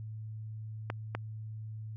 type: clicks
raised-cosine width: 0.5 ms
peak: -19 dBFS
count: 2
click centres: 0.901 / 1.15 s
effects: added 109 Hz sine -39 dBFS peak until 1.96 s